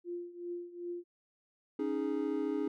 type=tone with tremolo; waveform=sine; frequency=349.2 Hz; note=F4; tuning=in tune; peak=-35 dBFS; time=0.04-1.04 s; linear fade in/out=50 ms; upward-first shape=triangle; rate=2.6 Hz; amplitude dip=85%
type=chord; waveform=triangle; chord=C# suspended second; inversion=none; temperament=equal; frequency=277.2 / 311.1 / 415.3 Hz; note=C#4 / D#4 / G#4; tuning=0 / 0 / 0 cents; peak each=-34 / -33 / -34 dBFS; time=1.79-2.68 s; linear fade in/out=5 ms
effects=none